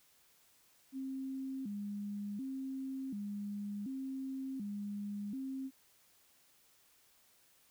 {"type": "tone with vibrato", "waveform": "sine", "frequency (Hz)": 233.1, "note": "A#3", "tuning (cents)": 0, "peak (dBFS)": -38, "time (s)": [0.92, 5.71], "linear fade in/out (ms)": 50, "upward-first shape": "square", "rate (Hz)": 0.68, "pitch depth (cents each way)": 230, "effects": ["white hiss -68 dBFS RMS until 7.7 s"]}